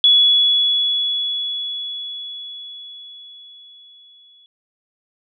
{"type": "tone with exponential decay", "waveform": "sine", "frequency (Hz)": 3390, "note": "G#7", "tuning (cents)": 35, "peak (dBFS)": -8, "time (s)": [0.04, 4.46], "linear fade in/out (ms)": 1, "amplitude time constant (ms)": 960, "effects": []}